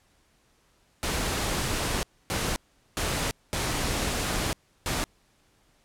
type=noise bursts at uneven times; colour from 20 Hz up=pink; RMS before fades=-28 dBFS; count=5; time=1.03-2.03 / 2.3-2.56 / 2.97-3.31 / 3.53-4.53 / 4.86-5.04 s; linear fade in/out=0 ms; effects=pink hiss -65 dBFS RMS until 5.84 s + low-pass 11000 Hz 12 dB/octave